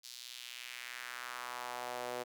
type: tone with high-pass filter sweep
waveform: sawtooth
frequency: 123.1 Hz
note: B2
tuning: 5 cents flat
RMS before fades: -44 dBFS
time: 0.03-2.24 s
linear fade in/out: 20 ms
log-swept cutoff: 4700 to 490 Hz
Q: 1.9
effects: none